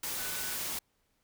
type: tone in noise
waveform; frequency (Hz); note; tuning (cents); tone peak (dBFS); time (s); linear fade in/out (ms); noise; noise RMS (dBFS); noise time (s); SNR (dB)
sine; 1494; F#6; +16; -45; 0.19-0.56; 5; white; -36; 0.03-0.79; -12
effects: pink hiss -75 dBFS RMS until 1.23 s